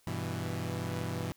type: chord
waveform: sawtooth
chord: E minor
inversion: first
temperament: equal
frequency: 98 / 123.47 / 164.81 Hz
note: G2 / B2 / E3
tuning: 0 / 0 / 0 cents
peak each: -34 dBFS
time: 0.07-1.32 s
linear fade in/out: 0 ms
effects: white hiss -67 dBFS RMS until 1.36 s